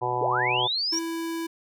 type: harmonic tone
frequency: 123.8 Hz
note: B2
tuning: 5 cents sharp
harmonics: 1 / 3 / 4 / 5 / 6 / 7 / 8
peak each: -35 / -32 / -34 / -37 / -31 / -29 / -30 dBFS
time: 0.01-0.68 s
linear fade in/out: 20 ms
type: linear sweep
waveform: sine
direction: up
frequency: 318 to 5780 Hz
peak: -24 dBFS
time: 0.21-0.99 s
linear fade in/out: 5 ms
type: tone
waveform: square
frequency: 330.6 Hz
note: E4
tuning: 5 cents sharp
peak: -29 dBFS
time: 0.92-1.47 s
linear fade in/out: 10 ms
effects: none